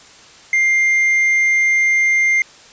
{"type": "tone", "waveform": "triangle", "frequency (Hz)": 2100, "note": "C7", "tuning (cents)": 6, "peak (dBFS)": -10, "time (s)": [0.53, 2.42], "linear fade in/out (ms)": 2, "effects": ["white hiss -43 dBFS RMS until 2.72 s", "resampled to 16000 Hz"]}